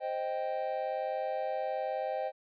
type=chord; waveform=triangle; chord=C minor; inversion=none; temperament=equal; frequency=523.3 / 622.3 / 784 Hz; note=C5 / Eb5 / G5; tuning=0 / 0 / 0 cents; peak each=-34 dBFS; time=0-2.32 s; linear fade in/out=50 ms; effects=resampled to 11025 Hz